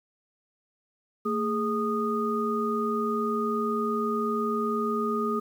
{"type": "tone cluster", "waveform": "sine", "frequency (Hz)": [225, 416.6, 1234], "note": ["A3", "G#4", "D#6"], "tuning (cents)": [39, 5, -15], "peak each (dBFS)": -29, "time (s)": [1.25, 5.4], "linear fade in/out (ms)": 10, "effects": ["9-bit"]}